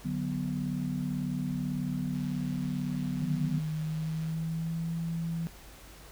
sine chord, B minor, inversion first, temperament equal, 146.83 / 185 / 246.9 Hz, D3 / F#3 / B3, 0 / 0 / 0 cents, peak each -34 dBFS, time 0.04-3.6 s, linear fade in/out 20 ms
click train, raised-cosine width 0.2 ms, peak -37 dBFS, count 304, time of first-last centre 2.15-4.314 s, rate 140 Hz
sine tone with pitch glide, 155.56 to 165.76 Hz, D#3 to E3, 0 to +10 cents, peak -30 dBFS, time 3.22-5.47 s, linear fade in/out 0 ms, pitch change +110 cents, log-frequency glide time 3.72-4.9 s
effects added 50 Hz sine -52 dBFS peak until 6.11 s + pink hiss -52 dBFS RMS until 6.11 s

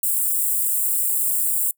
white high-pass noise, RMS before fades -21 dBFS, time 0.03-1.71 s, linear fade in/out 2 ms, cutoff 7600 Hz, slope 96 dB/octave, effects noise-tail reverb RT60 0.1 s tail -25 dB re dry

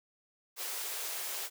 white high-pass noise, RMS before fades -38 dBFS, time 0.56-1.5 s, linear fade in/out 50 ms, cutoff 350 Hz, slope 96 dB/octave, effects none

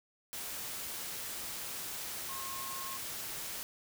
sine tone in noise, 1075 Hz, C6, 47 cents sharp, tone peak -43 dBFS, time 2.29-2.97 s, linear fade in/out 0 ms, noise white, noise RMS -41 dBFS, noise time 0.33-3.63 s, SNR -5 dB, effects none

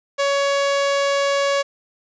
sawtooth tone, 560 Hz, C#5, 18 cents sharp, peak -13 dBFS, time 0.18-1.63 s, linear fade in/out 20 ms, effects resampled to 16000 Hz + 8-bit

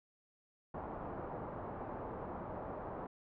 white low-pass noise, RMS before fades -44 dBFS, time 0.74-3.07 s, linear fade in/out 5 ms, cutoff 990 Hz, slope 24 dB/octave, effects none

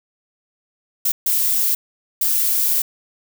violet noise bursts at uneven times, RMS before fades -18 dBFS, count 3, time 1.05-1.12 / 1.26-1.75 / 2.21-2.82 s, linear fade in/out 5 ms, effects none

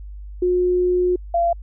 sine tone pair in turn, 360 / 684.1 Hz, F#4 / F5, -47 / -36 cents, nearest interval major seventh, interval 1111 cents, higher second, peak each -15 dBFS, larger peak neither, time 0.42-1.16 / 1.34-1.53 s, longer first, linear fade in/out 5 ms, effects added 50 Hz sine -32 dBFS peak until 1.62 s

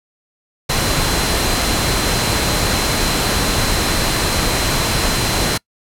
sine tone in noise, 4090 Hz, C8, 40 cents flat, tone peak -26 dBFS, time 0.69-5.58 s, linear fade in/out 10 ms, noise pink, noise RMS -17 dBFS, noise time 0.69-5.58 s, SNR -12 dB, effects noise-tail reverb RT60 0.1 s tail -26 dB re dry + low-pass 12000 Hz 12 dB/octave

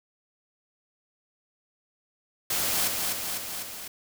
white noise with echo, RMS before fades -27 dBFS, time 2.5-2.88 s, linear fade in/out 5 ms, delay 250 ms, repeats 4, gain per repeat -3 dB, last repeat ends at 3.88 s, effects none

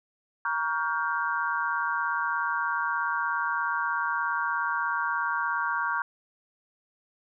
sine chord, G half-diminished seventh, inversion first, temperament just, 940.8 / 1128.9 / 1411.2 / 1568 Hz, Bb5 / Db6 / F6 / G6, +16 / +31 / +18 / 0 cents, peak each -31 dBFS, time 0.45-6.02 s, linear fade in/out 2 ms, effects none

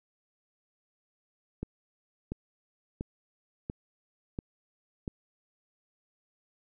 click train, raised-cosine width 3 ms, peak -21 dBFS, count 6, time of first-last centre 1.63-5.078 s, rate 1.45 Hz, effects none

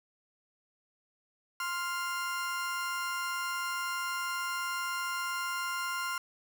35% pulse tone pair together, 1046.5 / 1396.9 Hz, C6 / F6, 0 / 0 cents, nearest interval perfect fourth, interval 500 cents, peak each -34 / -33 dBFS, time 1.6-6.18 s, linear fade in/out 2 ms, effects none

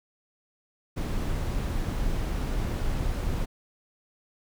brown noise, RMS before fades -28 dBFS, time 0.96-3.46 s, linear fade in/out 20 ms, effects none

